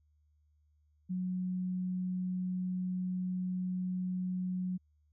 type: tone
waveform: sine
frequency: 183.1 Hz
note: F#3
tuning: 18 cents flat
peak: -32 dBFS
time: 1.09-4.78 s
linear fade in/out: 20 ms
effects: added 75 Hz sine -67 dBFS peak until 5.12 s